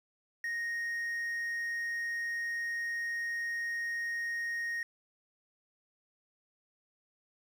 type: tone with quantisation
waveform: triangle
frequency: 1864.7 Hz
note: A#6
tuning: in tune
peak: -31 dBFS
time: 0.44-4.83 s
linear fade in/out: 2 ms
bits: 10
effects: none